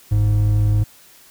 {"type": "tone pair together", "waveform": "triangle", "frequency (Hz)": [49.03, 104.1], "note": ["G1", "G#2"], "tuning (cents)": [1, 5], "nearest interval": "octave + minor second", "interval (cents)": 1304, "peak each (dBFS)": [-19, -12], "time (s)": [0.11, 0.84], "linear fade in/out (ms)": 10, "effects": ["white hiss -48 dBFS RMS until 1.3 s"]}